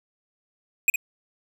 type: tone with echo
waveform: square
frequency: 2489 Hz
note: D#7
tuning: in tune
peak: -15 dBFS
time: 0.88-0.9 s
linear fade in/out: 2 ms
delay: 59 ms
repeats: 1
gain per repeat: -8 dB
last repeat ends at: 0.959 s
effects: none